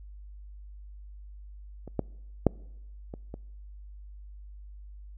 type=clicks; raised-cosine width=2 ms; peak=-28 / -13 / -6 / -25 / -25 dBFS; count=5; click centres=1.877 / 1.993 / 2.467 / 3.139 / 3.341 s; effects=noise-tail reverb RT60 0.9 s tail -25 dB re dry + added 50 Hz sine -43 dBFS peak until 5.17 s